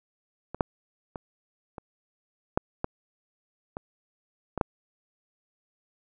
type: clicks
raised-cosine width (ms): 1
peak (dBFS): -21 / -8 / -21 / -24 / -8 / -13 / -20 / -16 / -8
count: 9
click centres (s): 0.546 / 0.608 / 1.158 / 1.782 / 2.575 / 2.844 / 3.769 / 4.577 / 4.612
effects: none